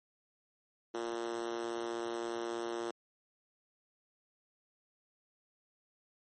5% pulse tone with high-pass filter, 116.54 Hz, A#2, in tune, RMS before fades -38 dBFS, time 0.94-2.91 s, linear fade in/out 5 ms, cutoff 350 Hz, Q 3.9, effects MP3 32 kbps

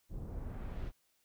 brown noise with low-pass filter sweep, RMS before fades -41 dBFS, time 0.09-0.92 s, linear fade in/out 50 ms, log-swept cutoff 460 to 4700 Hz, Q 0.72, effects white hiss -75 dBFS RMS until 1.24 s

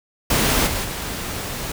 pink noise with level steps, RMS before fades -18 / -24 / -28 dBFS, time 0.3-1.72 s, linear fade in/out 5 ms, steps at 0.66 / 0.83 s, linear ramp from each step 20 ms, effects none

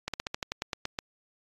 slowing click train, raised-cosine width 0.2 ms, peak -14 dBFS, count 11, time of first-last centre 0.08-0.988 s, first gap 57 ms, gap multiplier 1.1, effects AAC 32 kbps

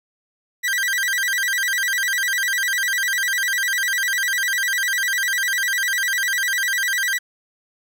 40% pulse tone with vibrato, 1760 Hz, A6, in tune, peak -18 dBFS, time 0.63-7.19 s, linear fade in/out 20 ms, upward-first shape square, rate 10 Hz, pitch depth 180 cents each way, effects none

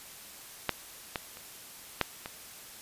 clicks, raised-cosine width 0.3 ms, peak -10 / -15 / -29 / -8 / -21 dBFS, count 5, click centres 0.693 / 1.158 / 1.371 / 2.013 / 2.259 s, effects white hiss -48 dBFS RMS until 2.81 s + resampled to 32000 Hz

